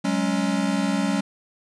square chord, F# suspended second, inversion none, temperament equal with one note detuned, 187.8 / 207.7 / 277.2 Hz, F#3 / G#3 / C#4, +26 / 0 / 0 cents, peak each -26 dBFS, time 0.04-1.21 s, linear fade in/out 10 ms, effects resampled to 22050 Hz + 9-bit

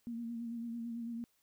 sine tone with vibrato, 233.1 Hz, A#3, in tune, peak -38 dBFS, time 0.07-1.24 s, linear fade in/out 0 ms, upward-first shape sine, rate 9 Hz, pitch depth 35 cents each way, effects white hiss -75 dBFS RMS until 1.42 s

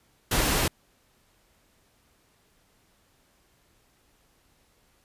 pink noise, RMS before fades -24 dBFS, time 0.31-0.68 s, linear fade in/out 5 ms, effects pink hiss -65 dBFS RMS until 5.04 s + resampled to 32000 Hz

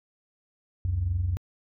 sine tone pair together, 67.9 / 90.54 Hz, C#2 / F#2, -35 / -37 cents, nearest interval perfect fourth, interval 498 cents, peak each -30 / -24 dBFS, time 0.85-1.37 s, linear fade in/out 0 ms, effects tanh soft clip ceiling -18 dBFS

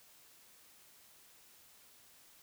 silence, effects white hiss -62 dBFS RMS until 2.42 s

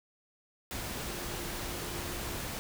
sine tone in noise, 349.2 Hz, F4, in tune, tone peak -46 dBFS, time 1.07-2.35 s, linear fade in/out 0 ms, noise pink, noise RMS -38 dBFS, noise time 0.71-2.59 s, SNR -11 dB, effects none

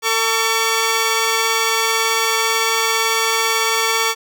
10% pulse tone pair together, 449.6 / 1133 Hz, A4 / C#6, +37 / +37 cents, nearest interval octave + major third, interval 1600 cents, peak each -10 dBFS, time 0.02-4.15 s, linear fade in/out 50 ms, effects none

